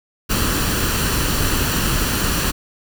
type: noise with comb filter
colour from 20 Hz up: pink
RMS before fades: -19 dBFS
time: 0.29-2.52 s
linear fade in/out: 20 ms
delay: 0.69 ms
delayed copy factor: +0.5
effects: none